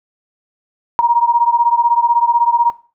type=beating tone pair; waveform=sine; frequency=940 / 956 Hz; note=A#5 / A#5; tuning=+14 / +43 cents; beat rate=16 Hz; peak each=-12 / -13 dBFS; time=0.99-2.7 s; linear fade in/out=0 ms; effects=noise-tail reverb RT60 0.4 s tail -18 dB re dry